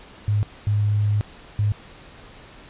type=tone bursts at uneven times; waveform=sine; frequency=104 Hz; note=G#2; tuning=3 cents sharp; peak=-17 dBFS; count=3; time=0.28-0.43 / 0.67-1.21 / 1.59-1.72 s; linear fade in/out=0 ms; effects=pink hiss -45 dBFS RMS until 2.69 s + resampled to 8000 Hz